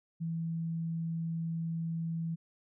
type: tone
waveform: sine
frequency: 164.81 Hz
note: E3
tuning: in tune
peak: -32 dBFS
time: 0.2-2.36 s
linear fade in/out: 20 ms
effects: none